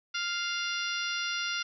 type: harmonic tone with a mistuned harmonic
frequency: 698.5 Hz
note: F5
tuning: in tune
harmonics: 2 / 3 / 4 / 5 / 6 / 7 / 8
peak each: -34 / -39 / -36 / -39 / -42 / -40 / -41 dBFS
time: 0.14-1.63 s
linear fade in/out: 10 ms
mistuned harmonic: 8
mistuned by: +19 cents
effects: none